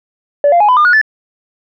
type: tone with pitch steps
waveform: sine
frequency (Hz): 576 / 692.9 / 833.6 / 1002.9 / 1206.5 / 1451.4 / 1746.1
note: D5 / F5 / G#5 / B5 / D6 / F#6 / A6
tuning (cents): -34 / -14 / +6 / +26 / +46 / -34 / -14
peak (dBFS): -4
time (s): 0.44-1.014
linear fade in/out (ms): 2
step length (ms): 82
effects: tanh soft clip ceiling -3 dBFS